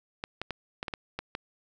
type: clicks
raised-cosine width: 0.3 ms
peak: -17 dBFS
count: 8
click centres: 0.239 / 0.416 / 0.507 / 0.829 / 0.882 / 0.938 / 1.19 / 1.351 s
effects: none